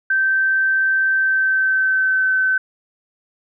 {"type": "tone with pitch glide", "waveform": "sine", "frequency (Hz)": [1554, 1528.2], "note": ["G6", "G6"], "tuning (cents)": [-16, -44], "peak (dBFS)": -14, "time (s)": [0.1, 2.58], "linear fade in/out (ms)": 5, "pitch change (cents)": -28, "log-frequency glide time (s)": [1.15, 2.32], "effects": []}